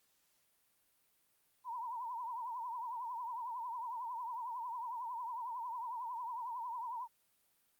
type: tone with vibrato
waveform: sine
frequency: 957 Hz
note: A#5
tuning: 45 cents sharp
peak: -39 dBFS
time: 1.64-7.08 s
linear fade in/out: 50 ms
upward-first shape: triangle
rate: 11 Hz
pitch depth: 130 cents each way
effects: white hiss -75 dBFS RMS until 7.79 s + Opus 48 kbps